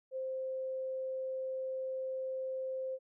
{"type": "tone", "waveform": "sine", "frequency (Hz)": 523.3, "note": "C5", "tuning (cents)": 0, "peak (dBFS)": -35, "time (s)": [0.11, 2.99], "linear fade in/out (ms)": 50, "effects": []}